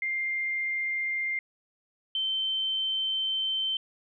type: tone pair in turn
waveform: sine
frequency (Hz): 2105 / 3097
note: C7 / G7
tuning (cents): +10 / -22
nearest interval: perfect fifth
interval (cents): 668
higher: second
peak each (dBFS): -27 / -26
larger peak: second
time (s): 0.02-1.39 / 2.15-3.77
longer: second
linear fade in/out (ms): 2
effects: none